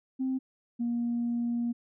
sine tone pair in turn, 261.6 / 237.1 Hz, C4 / A#3, 0 / +30 cents, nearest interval major second, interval 170 cents, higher first, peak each -26 dBFS, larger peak neither, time 0.19-0.39 / 0.79-1.73 s, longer second, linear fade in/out 20 ms, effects tanh soft clip ceiling -23 dBFS

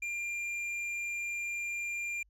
sine tone with hard clipping, 2392 Hz, D7, 31 cents sharp, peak -35 dBFS, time 0.02-2.23 s, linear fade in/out 5 ms, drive 6 dB, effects added 50 Hz sine -64 dBFS peak until 2.29 s

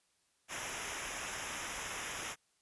pink noise with comb filter, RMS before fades -41 dBFS, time 0.48-2.36 s, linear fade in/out 50 ms, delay 0.23 ms, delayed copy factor -0.8, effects white hiss -75 dBFS RMS until 2.61 s + resampled to 24000 Hz

